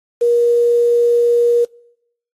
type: tone with quantisation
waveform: sine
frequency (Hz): 475.4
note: A#4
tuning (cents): +34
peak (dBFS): -10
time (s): 0.21-1.65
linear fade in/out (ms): 10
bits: 6
effects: noise-tail reverb RT60 0.8 s tail -26 dB re dry + AAC 32 kbps